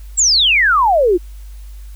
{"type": "exponential sweep", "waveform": "sine", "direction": "down", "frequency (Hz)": [7860, 329.6], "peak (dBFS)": -9, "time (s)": [0.17, 1.18], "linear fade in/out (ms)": 20, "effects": ["added 50 Hz sine -30 dBFS peak until 1.95 s", "white hiss -50 dBFS RMS until 1.95 s"]}